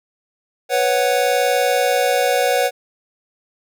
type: chord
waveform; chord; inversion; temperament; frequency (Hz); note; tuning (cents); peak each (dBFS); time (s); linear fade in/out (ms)
square; B suspended second; none; equal; 493.9 / 554.4 / 740; B4 / C#5 / F#5; 0 / 0 / 0; -20; 0.69-2.71; 50
effects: none